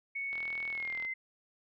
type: tone with pitch glide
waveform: sine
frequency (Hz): 2217 to 2069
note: C#7 to C7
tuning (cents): 0 to -20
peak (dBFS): -34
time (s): 0.15-1.14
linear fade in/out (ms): 10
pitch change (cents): -120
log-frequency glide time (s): 0.7-1
type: click train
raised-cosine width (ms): 0.3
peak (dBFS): -31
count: 30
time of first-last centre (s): 0.33-1.05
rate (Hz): 40.3
effects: none